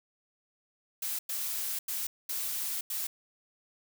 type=noise bursts at uneven times; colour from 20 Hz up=blue; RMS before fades=-34 dBFS; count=5; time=1.02-1.19 / 1.29-1.79 / 1.88-2.07 / 2.29-2.81 / 2.9-3.07 s; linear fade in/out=5 ms; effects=none